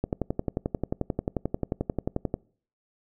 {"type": "click train", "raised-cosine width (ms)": 2, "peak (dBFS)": -13, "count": 27, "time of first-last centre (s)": [0.04, 2.341], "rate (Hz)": 11.3, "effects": ["noise-tail reverb RT60 0.5 s tail -25 dB re dry"]}